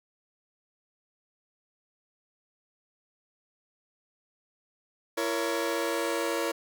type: chord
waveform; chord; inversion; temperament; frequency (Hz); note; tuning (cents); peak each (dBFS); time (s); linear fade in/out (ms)
sawtooth; A# diminished; second; just; 335.6 / 466.2 / 559.4; E4 / A#4 / C#5; +31 / 0 / +16; -28; 5.17-6.52; 10
effects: none